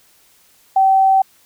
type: tone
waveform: sine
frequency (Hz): 770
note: G5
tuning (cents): -31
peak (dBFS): -9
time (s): 0.76-1.22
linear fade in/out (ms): 5
effects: white hiss -53 dBFS RMS until 1.45 s